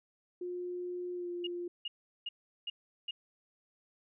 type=tone with pitch glide; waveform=sine; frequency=356.8 to 350.3 Hz; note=F4 to F4; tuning=+37 to +5 cents; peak=-36 dBFS; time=0.41-1.68 s; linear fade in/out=5 ms; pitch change=-32 cents; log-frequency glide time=1.14-1.29 s
type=tone bursts; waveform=sine; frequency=2854 Hz; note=F7; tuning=37 cents sharp; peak=-35 dBFS; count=5; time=1.44-3.11 s; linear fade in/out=5 ms; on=30 ms; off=380 ms
effects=none